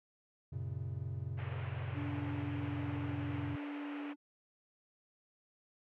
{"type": "chord", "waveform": "triangle", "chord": "F# major", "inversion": "none", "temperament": "equal with one note detuned", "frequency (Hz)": [92.5, 116.54, 136.37], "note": ["F#2", "A#2", "C#3"], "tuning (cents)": [0, 0, -28], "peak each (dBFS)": -40, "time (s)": [0.52, 3.56], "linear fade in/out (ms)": 10}
{"type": "band-pass noise", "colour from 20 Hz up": "pink", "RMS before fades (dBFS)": -50, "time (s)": [1.37, 4.14], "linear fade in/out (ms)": 20, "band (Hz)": [410, 2900], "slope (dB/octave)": 48}
{"type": "tone", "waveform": "triangle", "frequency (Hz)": 289.9, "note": "D4", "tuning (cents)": -22, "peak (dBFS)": -38, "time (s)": [1.93, 4.16], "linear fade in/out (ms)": 50}
{"effects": []}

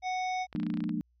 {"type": "harmonic tone", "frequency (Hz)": 740, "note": "F#5", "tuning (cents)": 0, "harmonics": [1, 3, 5, 7, 8], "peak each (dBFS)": [-30, -38, -47, -50, -51], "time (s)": [0.02, 0.47], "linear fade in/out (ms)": 50}
{"type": "clicks", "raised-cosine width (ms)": 0.3, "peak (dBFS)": -29, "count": 11, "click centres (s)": [0.528, 0.561, 0.6, 0.632, 0.666, 0.702, 0.74, 0.773, 0.805, 0.84, 0.893]}
{"type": "chord", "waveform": "sine", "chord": "Bb dominant seventh", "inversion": "second", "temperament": "equal with one note detuned", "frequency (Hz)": [174.61, 207.7, 233.1, 299.5], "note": ["F3", "Ab3", "Bb3", "D4"], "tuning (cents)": [0, 0, 0, 34], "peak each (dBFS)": -35, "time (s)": [0.55, 1.01], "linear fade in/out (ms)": 0}
{"effects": ["added 60 Hz sine -66 dBFS peak until 1.2 s"]}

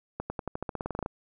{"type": "accelerating click train", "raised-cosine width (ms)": 1, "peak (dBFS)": -18, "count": 15, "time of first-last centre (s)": [0.2, 1.061], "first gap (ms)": 100, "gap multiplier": 0.92, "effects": []}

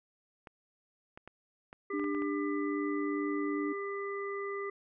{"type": "clicks", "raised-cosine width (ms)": 0.5, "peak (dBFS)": -32, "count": 8, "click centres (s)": [0.472, 1.175, 1.276, 1.729, 1.996, 2.042, 2.148, 2.221]}
{"type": "harmonic tone", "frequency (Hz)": 399, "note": "G4", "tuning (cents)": 31, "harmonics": [1, 3, 5], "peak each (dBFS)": [-36, -41, -43], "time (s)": [1.9, 4.7], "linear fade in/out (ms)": 5}
{"type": "tone with vibrato", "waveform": "sine", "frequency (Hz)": 296.6, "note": "D4", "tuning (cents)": 17, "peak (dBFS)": -32, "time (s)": [1.93, 3.73], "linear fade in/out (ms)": 10, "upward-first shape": "triangle", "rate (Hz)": 9.8, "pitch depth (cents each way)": 8}
{"effects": []}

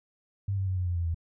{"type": "tone with pitch steps", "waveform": "sine", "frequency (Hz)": [99, 96.13, 93.34, 90.63, 88, 85.44, 82.96], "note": ["G2", "G2", "F#2", "F#2", "F2", "F2", "E2"], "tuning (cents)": [18, -33, 16, -35, 14, -37, 12], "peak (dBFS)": -26, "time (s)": [0.48, 1.145], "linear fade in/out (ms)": 5, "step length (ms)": 95, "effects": []}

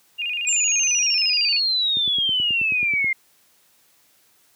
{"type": "tone with vibrato", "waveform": "sine", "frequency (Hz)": 2630, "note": "E7", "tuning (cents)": -5, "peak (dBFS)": -23, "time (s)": [0.18, 1.6], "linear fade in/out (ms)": 20, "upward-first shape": "square", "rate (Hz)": 13, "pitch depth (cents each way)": 110}
{"type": "exponential sweep", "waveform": "sine", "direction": "down", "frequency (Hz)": [7459, 2093], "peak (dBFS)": -18, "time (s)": [0.47, 3.13], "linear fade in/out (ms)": 5}
{"type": "click train", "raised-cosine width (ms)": 3, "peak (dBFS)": -23, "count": 11, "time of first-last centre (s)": [1.97, 3.044], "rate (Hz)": 9.31}
{"effects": ["white hiss -59 dBFS RMS until 4.55 s", "high-pass 80 Hz 12 dB/octave"]}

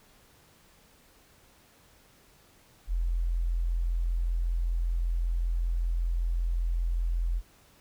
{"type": "tone", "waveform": "sine", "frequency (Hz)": 42.6, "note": "F1", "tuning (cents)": -42, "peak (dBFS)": -25, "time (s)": [2.87, 7.42], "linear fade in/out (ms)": 50, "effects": ["pink hiss -60 dBFS RMS until 7.8 s"]}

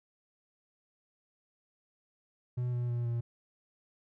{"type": "tone with pitch steps", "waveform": "triangle", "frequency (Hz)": [123.47, 121.63, 119.82, 118.03], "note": ["B2", "B2", "A#2", "A#2"], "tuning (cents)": [0, -26, 48, 22], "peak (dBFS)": -28, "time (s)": [2.57, 3.21], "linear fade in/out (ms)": 10, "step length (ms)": 160, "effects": []}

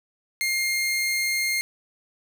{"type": "tone", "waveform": "sawtooth", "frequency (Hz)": 2122, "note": "C7", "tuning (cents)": 24, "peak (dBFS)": -19, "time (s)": [0.41, 1.61], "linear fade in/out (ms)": 0, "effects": []}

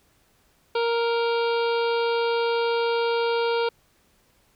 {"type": "harmonic tone", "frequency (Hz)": 466.2, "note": "A#4", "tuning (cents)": 0, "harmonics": [1, 2, 3, 5, 6, 7, 8, 9, 10], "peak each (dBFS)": [-22, -28, -32, -36, -38, -39, -40, -41, -42], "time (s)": [0.75, 3.69], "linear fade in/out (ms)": 5, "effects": ["pink hiss -63 dBFS RMS until 4.55 s"]}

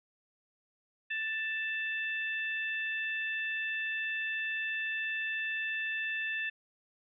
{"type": "harmonic tone", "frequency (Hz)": 883, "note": "A5", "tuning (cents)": 6, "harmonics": [2, 3, 4], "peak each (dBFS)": [-34, -36, -46], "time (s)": [1.1, 6.5], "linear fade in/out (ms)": 10, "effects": []}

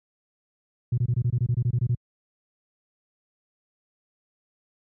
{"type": "tone bursts", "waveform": "sine", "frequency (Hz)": 120.6, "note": "B2", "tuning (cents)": -41, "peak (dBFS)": -18, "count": 13, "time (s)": [0.92, 1.949], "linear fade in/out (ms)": 5, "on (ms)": 57, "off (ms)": 24, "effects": ["tanh soft clip ceiling -16 dBFS", "high-pass 60 Hz 12 dB/octave"]}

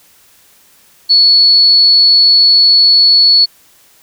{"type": "tone", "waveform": "sine", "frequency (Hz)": 4407, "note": "C#8", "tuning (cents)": -11, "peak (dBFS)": -4, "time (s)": [1.09, 3.46], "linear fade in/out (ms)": 20, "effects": ["white hiss -47 dBFS RMS until 4.02 s"]}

